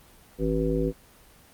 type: harmonic tone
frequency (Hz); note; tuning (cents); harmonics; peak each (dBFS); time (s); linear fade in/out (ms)
54.1; A1; -29; 1 / 3 / 5 / 7 / 9; -29 / -29 / -29 / -29 / -29; 0.38-0.93; 50
effects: pink hiss -54 dBFS RMS until 1.53 s + Opus 24 kbps